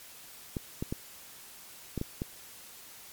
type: clicks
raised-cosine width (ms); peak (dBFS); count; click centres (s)
3; -19; 6; 0.568 / 0.825 / 0.925 / 1.977 / 2.014 / 2.219
effects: white hiss -50 dBFS RMS until 3.12 s + MP3 96 kbps